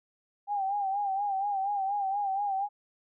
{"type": "tone with vibrato", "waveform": "sine", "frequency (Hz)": 795, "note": "G5", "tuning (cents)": 24, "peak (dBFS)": -27, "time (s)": [0.47, 2.69], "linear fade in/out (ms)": 50, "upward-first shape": "sine", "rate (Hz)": 4.2, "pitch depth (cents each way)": 68, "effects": []}